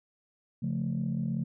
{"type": "chord", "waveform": "sine", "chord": "Db augmented", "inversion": "none", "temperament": "equal", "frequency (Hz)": [138.59, 174.61, 220], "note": ["Db3", "F3", "A3"], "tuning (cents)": [0, 0, 0], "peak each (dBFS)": -32, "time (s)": [0.62, 1.44], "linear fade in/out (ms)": 10, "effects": ["tanh soft clip ceiling -22 dBFS"]}